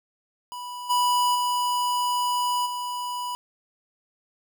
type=tone with level steps; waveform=square; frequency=983 Hz; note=B5; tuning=8 cents flat; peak=-34 / -20 / -23 / -29 dBFS; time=0.52-3.35 s; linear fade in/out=0 ms; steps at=0.89 / 1.34 / 2.65 s; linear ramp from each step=20 ms; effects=none